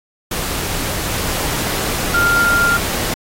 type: tone in noise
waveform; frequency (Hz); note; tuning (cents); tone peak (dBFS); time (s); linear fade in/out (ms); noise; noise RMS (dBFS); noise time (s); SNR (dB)
sine; 1396.9; F6; 0; -12; 2.14-2.77; 5; pink; -21; 0.31-3.14; +6
effects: AAC 48 kbps